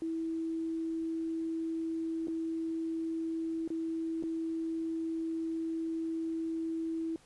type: tone with dropouts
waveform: sine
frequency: 326.1 Hz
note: E4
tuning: 19 cents flat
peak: -32 dBFS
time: 0.02-7.16 s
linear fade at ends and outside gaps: 1 ms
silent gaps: 2.272-2.282 / 3.677-3.703 / 4.226-4.236 s
effects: pink hiss -62 dBFS RMS until 7.25 s + resampled to 24000 Hz